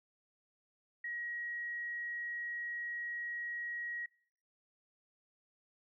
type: tone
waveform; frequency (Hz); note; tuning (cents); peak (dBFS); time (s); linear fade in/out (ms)
sine; 1900; A#6; +33; -38; 1.04-4.06; 5
effects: noise-tail reverb RT60 0.6 s tail -24 dB re dry